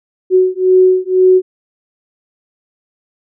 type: beating tone pair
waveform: sine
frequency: 370 / 372 Hz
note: F#4 / F#4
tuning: 0 / +9 cents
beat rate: 2 Hz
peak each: -10 dBFS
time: 0.3-1.42 s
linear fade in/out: 50 ms
effects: none